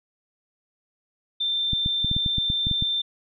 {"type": "tone", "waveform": "sine", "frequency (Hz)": 3573, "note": "A7", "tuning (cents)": 26, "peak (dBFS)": -22, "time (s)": [1.4, 3.02], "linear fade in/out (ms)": 10}
{"type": "clicks", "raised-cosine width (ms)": 5, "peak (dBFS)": -15, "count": 11, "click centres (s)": [1.733, 1.861, 2.046, 2.114, 2.165, 2.262, 2.383, 2.501, 2.669, 2.713, 2.824]}
{"effects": []}